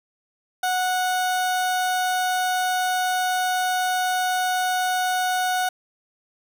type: tone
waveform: 30% pulse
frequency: 736 Hz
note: F#5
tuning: 9 cents flat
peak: -18 dBFS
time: 0.63-5.69 s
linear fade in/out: 5 ms
effects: none